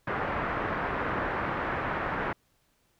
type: low-pass noise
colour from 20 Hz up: white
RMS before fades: -31 dBFS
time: 0.07-2.33 s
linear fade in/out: 5 ms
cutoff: 1700 Hz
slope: 24 dB/octave
effects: pink hiss -70 dBFS RMS until 2.99 s

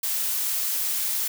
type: noise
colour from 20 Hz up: blue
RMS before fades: -26 dBFS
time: 0.03-1.28 s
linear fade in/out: 5 ms
effects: none

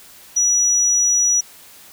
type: tone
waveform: sine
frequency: 5850 Hz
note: F#8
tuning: 21 cents flat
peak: -13 dBFS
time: 0.36-1.41 s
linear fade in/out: 10 ms
effects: white hiss -44 dBFS RMS until 1.92 s

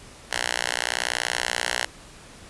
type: tone with high-pass filter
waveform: 5% pulse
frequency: 60.6 Hz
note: B1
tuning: 32 cents flat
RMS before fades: -27 dBFS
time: 0.31-1.86 s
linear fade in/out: 5 ms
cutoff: 1300 Hz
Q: 0.79
effects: pink hiss -46 dBFS RMS until 2.49 s + resampled to 24000 Hz

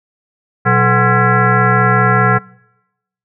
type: tone with frequency modulation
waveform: sine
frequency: 740 Hz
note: F#5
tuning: in tune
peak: -8 dBFS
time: 0.65-2.39 s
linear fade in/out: 20 ms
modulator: 309 Hz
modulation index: 3.2
effects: noise-tail reverb RT60 0.9 s tail -24 dB re dry

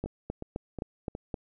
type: two click trains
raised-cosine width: 2 ms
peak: -19 / -23 dBFS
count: 6 / 4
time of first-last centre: 0.04-1.342 / 0.06-1.151 s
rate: 3.84 / 2.75 Hz
effects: none

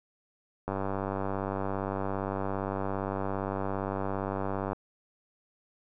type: click train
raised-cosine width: 1 ms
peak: -18 dBFS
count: 396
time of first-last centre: 0.68-4.731 s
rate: 97.5 Hz
effects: none

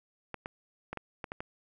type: clicks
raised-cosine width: 0.5 ms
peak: -22 dBFS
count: 7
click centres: 0.343 / 0.459 / 0.93 / 0.973 / 1.242 / 1.319 / 1.405 s
effects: none

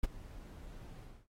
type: noise with ADSR envelope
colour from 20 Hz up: brown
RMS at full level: -29 dBFS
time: 0.03-1.27 s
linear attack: 10 ms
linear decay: 21 ms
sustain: -20 dB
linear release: 250 ms
effects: AAC 48 kbps

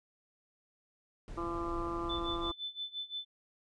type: noise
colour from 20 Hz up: brown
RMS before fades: -43 dBFS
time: 1.28-2.51 s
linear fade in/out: 0 ms
type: harmonic tone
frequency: 170 Hz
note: F3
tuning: 46 cents flat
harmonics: 2 / 3 / 4 / 5 / 6 / 7 / 8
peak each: -37 / -49 / -48 / -49 / -43 / -40 / -53 dBFS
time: 1.37-2.52 s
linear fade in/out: 10 ms
type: tone with tremolo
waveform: sine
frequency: 3516 Hz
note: A7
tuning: 2 cents flat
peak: -35 dBFS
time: 2.09-3.25 s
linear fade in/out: 10 ms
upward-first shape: sine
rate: 5.8 Hz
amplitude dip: 90%
effects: resampled to 22050 Hz

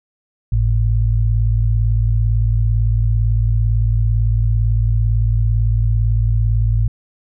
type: tone pair together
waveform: sine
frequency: 52.14 / 110 Hz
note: G#1 / A2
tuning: +8 / 0 cents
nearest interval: octave + minor second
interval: 1292 cents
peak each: -15 dBFS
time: 0.52-6.88 s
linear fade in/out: 5 ms
effects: none

